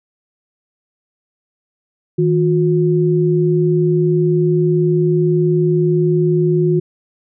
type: tone pair together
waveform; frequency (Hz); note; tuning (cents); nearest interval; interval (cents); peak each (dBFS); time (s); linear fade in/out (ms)
sine; 158.6 / 359.8; D#3 / F#4; +33 / -48; octave + major second; 1419; -14; 2.18-6.8; 10
effects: none